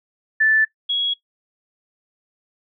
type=tone pair in turn; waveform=sine; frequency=1756 / 3326 Hz; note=A6 / G#7; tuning=-4 / +2 cents; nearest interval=major seventh; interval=1106 cents; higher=second; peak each=-13 / -18 dBFS; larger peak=first; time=0.4-0.65 / 0.89-1.14 s; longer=neither; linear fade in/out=10 ms; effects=noise-tail reverb RT60 0.1 s tail -18 dB re dry